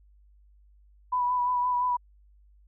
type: tone with vibrato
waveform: sine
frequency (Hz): 987.8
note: B5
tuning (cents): 0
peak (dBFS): -23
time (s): 1.12-1.97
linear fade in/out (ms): 10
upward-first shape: sine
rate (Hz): 5.8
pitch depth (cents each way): 24
effects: added 50 Hz sine -55 dBFS peak until 2.67 s